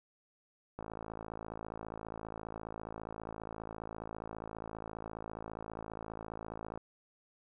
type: click train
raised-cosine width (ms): 1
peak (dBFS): -28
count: 329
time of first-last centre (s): 0.79-6.775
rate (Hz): 54.8
effects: none